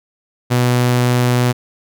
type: tone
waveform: sawtooth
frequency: 123.3 Hz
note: B2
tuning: 2 cents flat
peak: -8 dBFS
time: 0.5-1.53 s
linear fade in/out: 20 ms
effects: none

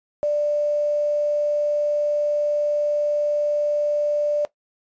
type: tone with quantisation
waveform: sine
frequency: 590 Hz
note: D5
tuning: 8 cents sharp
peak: -18 dBFS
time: 0.23-4.45 s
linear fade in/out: 0 ms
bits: 7
effects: noise-tail reverb RT60 0.1 s tail -17 dB re dry + resampled to 16000 Hz

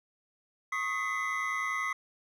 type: tone cluster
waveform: triangle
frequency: 1097 / 1258 / 2022 / 2132 Hz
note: C#6 / D#6 / B6 / C7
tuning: -18 / +19 / +40 / +32 cents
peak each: -34 / -35 / -31 / -39 dBFS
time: 0.72-1.93 s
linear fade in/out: 5 ms
effects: none

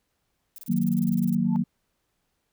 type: noise bursts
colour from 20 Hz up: violet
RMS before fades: -42 dBFS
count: 16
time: 0.56-1.348 s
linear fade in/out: 0 ms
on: 23 ms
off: 28 ms
type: chord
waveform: sine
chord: D# minor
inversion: none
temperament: equal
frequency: 155.56 / 185 / 233.1 Hz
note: D#3 / F#3 / A#3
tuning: 0 / 0 / 0 cents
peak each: -29 / -24 / -24 dBFS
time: 0.68-1.64 s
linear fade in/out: 20 ms
type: tone with exponential growth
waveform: sine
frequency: 880 Hz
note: A5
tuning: in tune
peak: -30 dBFS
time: 1.44-1.56 s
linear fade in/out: 0 ms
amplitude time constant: 26 ms
effects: pink hiss -75 dBFS RMS until 2.52 s

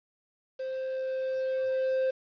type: tone with level ramp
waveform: triangle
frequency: 523.3 Hz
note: C5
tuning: in tune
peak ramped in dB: -30 to -22 dBFS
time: 0.59-2.11 s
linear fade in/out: 10 ms
effects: resampled to 11025 Hz + 9-bit

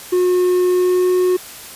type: tone with pitch glide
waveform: triangle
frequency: 361.7 to 364.6 Hz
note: F#4 to F#4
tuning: -39 to -25 cents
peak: -10 dBFS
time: 0.12-1.37 s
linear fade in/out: 10 ms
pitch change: +14 cents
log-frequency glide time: 0.67-1.14 s
effects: white hiss -35 dBFS RMS until 1.75 s + resampled to 32000 Hz

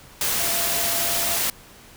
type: tone in noise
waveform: sine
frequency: 681 Hz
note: F5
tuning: 44 cents flat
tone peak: -32 dBFS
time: 0.4-1.37 s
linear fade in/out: 2 ms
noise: white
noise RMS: -23 dBFS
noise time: 0.21-1.5 s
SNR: -12 dB
effects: pink hiss -47 dBFS RMS until 1.96 s

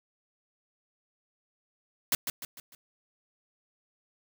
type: noise with echo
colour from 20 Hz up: white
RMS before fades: -25 dBFS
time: 2.12-2.15 s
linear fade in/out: 2 ms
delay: 150 ms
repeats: 4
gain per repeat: -7 dB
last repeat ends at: 2.75 s
effects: none

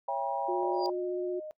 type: chord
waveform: sine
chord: C# diminished seventh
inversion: none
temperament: just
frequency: 554.4 / 665.2 / 798.3 / 957.9 Hz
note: C#5 / E5 / G5 / Bb5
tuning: 0 / +16 / +31 / +47 cents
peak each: -36 / -37 / -33 / -34 dBFS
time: 0.08-0.9 s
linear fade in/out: 5 ms
type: tone with vibrato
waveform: sine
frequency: 360.4 Hz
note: F#4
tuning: 45 cents flat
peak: -30 dBFS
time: 0.48-1.4 s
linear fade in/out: 10 ms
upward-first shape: sine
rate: 16 Hz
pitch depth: 15 cents each way
type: tone with pitch glide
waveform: sine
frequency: 597 to 615.6 Hz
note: D5 to D#5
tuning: +28 to -19 cents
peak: -38 dBFS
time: 0.63-1.51 s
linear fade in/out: 0 ms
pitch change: +53 cents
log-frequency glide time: 0.77-0.96 s
type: tone with exponential growth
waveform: sine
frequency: 4791 Hz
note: D8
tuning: 34 cents sharp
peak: -32 dBFS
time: 0.73-0.86 s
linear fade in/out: 0 ms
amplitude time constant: 27 ms
effects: noise-tail reverb RT60 0.1 s tail -22 dB re dry

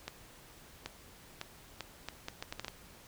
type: accelerating click train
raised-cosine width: 0.2 ms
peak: -21 dBFS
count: 11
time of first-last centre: 0.08-2.682 s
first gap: 780 ms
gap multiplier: 0.71
effects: pink hiss -56 dBFS RMS until 3.07 s

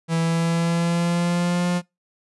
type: tone with pitch glide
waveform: 45% pulse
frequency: 164.81 to 176.64 Hz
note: E3 to F3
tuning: 0 to +20 cents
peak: -19 dBFS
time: 0.08-1.82 s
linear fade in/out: 50 ms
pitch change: +120 cents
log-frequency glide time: 0.2-1.68 s
effects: noise-tail reverb RT60 0.2 s tail -24 dB re dry + resampled to 24000 Hz

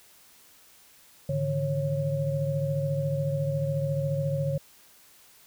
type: tone cluster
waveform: sine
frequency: 104.9 / 145.6 / 159.7 / 547 Hz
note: G#2 / D3 / D#3 / C#5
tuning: +18 / -15 / +45 / -23 cents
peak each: -36 / -27 / -36 / -30 dBFS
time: 1.29-4.58 s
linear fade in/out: 5 ms
effects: white hiss -56 dBFS RMS until 5.46 s

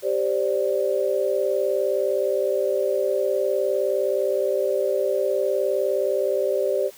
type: chord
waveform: sine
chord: G suspended fourth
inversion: none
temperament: equal with one note detuned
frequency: 392 / 527.8 / 587.3 Hz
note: G4 / C5 / D5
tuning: 0 / +15 / 0 cents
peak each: -24 dBFS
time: 0.02-6.91 s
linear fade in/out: 50 ms
effects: white hiss -48 dBFS RMS until 6.97 s

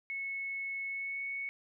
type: tone with pitch glide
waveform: sine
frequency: 2198 to 2217 Hz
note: C#7 to C#7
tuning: -15 to 0 cents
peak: -35 dBFS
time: 0.1-1.49 s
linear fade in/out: 0 ms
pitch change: +15 cents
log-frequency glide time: 0.88-1.23 s
effects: none

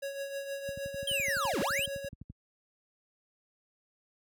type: tone with tremolo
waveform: square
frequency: 554.4 Hz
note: C#5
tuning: in tune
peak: -34 dBFS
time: 0.02-2.09 s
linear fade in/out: 10 ms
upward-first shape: triangle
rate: 6.4 Hz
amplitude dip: 60%
type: click train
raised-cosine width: 5 ms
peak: -31 dBFS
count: 20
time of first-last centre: 0.69-2.3 s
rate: 11.8 Hz
type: linear two-way sweep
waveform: square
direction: down then up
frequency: 3237 to 165 to 3237 Hz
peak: -30 dBFS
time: 1.07-1.86 s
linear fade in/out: 5 ms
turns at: 1.6 s
effects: high-pass 60 Hz 12 dB/octave

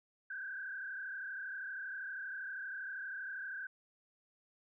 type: tone with frequency modulation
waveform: sine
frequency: 1568 Hz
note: G6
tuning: in tune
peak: -40 dBFS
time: 0.3-3.67 s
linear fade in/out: 5 ms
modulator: 32.6 Hz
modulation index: 2.1
effects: none

